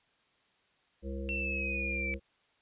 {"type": "harmonic tone", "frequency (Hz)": 67.4, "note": "C#2", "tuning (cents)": -48, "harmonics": [1, 3, 5, 7, 8], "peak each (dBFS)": [-37, -42, -44, -45, -46], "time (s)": [1.02, 2.2], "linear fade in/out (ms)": 50}
{"type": "exponential sweep", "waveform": "sine", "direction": "down", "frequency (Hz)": [2714, 2304], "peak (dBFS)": -33, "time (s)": [1.29, 2.14], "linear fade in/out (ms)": 0}
{"effects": ["white hiss -70 dBFS RMS until 2.61 s", "resampled to 8000 Hz"]}